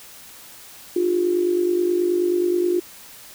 sine tone with amplitude modulation, 354.3 Hz, F4, 25 cents sharp, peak -14 dBFS, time 0.96-2.8 s, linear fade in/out 5 ms, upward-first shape sine, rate 49.4 Hz, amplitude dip 65%, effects white hiss -43 dBFS RMS until 3.34 s

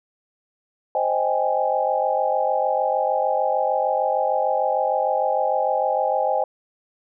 sine chord, Ab major seventh, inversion first, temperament equal, 523.3 / 622.3 / 784 / 830.6 Hz, C5 / Eb5 / G5 / Ab5, 0 / 0 / 0 / 0 cents, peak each -24 dBFS, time 0.95-6.44 s, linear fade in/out 2 ms, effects none

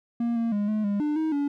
triangle tone with pitch steps, 235.1 / 230.7 / 205.5 / 214 / 202.8 / 298.2 / 315.9 / 285.7 Hz, A#3 / A#3 / G#3 / A3 / G#3 / D4 / D#4 / D4, +15 / -18 / -18 / -48 / -41 / +27 / +26 / -48 cents, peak -21 dBFS, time 0.2-1.48 s, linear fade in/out 5 ms, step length 160 ms, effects none

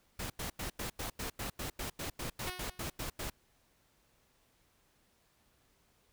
pink noise bursts, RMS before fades -39 dBFS, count 16, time 0.19-3.3 s, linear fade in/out 5 ms, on 110 ms, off 90 ms
5% pulse tone with exponential decay, 364.8 Hz, F#4, 24 cents flat, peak -26 dBFS, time 2.47-2.98 s, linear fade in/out 2 ms, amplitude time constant 110 ms
effects pink hiss -71 dBFS RMS until 6.12 s

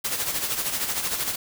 white noise with tremolo, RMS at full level -25 dBFS, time 0.04-1.36 s, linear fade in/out 10 ms, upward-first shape sine, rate 13 Hz, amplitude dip 55%, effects none

